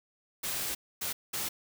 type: noise bursts at uneven times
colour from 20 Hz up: white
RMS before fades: -34 dBFS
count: 3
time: 0.43-0.75 / 1.01-1.13 / 1.33-1.49 s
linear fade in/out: 10 ms
effects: none